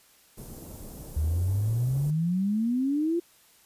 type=band-stop noise; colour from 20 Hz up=pink; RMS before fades=-42 dBFS; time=0.37-2.11 s; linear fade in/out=10 ms; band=530 to 10000 Hz; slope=12 dB/octave
type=exponential sweep; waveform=sine; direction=up; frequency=73.42 to 350.5 Hz; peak=-23 dBFS; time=1.16-3.2 s; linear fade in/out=10 ms
effects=white hiss -59 dBFS RMS until 3.65 s + resampled to 32000 Hz